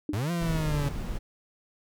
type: tone with exponential decay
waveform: sine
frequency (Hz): 301.1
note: D4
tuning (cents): +43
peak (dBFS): -23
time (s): 0.09-0.21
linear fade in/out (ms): 2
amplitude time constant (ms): 25
type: linear two-way sweep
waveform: 40% pulse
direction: up then down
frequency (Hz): 89.1 to 174.61 to 140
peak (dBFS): -26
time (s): 0.13-0.89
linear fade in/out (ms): 5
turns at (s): 0.31
type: noise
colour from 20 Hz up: brown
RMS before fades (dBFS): -32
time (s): 0.4-1.19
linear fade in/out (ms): 20
effects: none